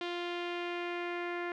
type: tone with low-pass filter sweep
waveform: sawtooth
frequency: 349.2 Hz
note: F4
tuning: in tune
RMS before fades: -37 dBFS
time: 0.01-1.52 s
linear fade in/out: 2 ms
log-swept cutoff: 3400 to 2000 Hz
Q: 2.4
effects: none